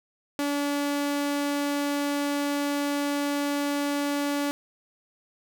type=tone; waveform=sawtooth; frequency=286.8 Hz; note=D4; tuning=41 cents flat; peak=-21 dBFS; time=0.39-4.51 s; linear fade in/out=0 ms; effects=none